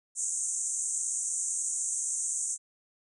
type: band-pass noise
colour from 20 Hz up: white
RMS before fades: -32 dBFS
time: 0.15-2.58 s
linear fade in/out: 50 ms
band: 6300 to 9000 Hz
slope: 96 dB/octave
effects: none